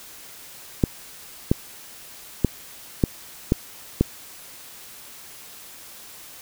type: clicks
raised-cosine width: 3 ms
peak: -3 dBFS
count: 6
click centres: 0.838 / 1.515 / 2.447 / 3.038 / 3.521 / 4.01 s
effects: white hiss -43 dBFS RMS until 6.41 s